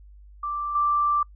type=tone with level steps; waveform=sine; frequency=1174.7 Hz; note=D6; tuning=in tune; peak=-26 / -19 dBFS; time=0.43-1.23 s; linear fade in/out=5 ms; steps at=0.75 s; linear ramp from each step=5 ms; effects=noise-tail reverb RT60 0.1 s tail -26 dB re dry + added 50 Hz sine -45 dBFS peak until 1.35 s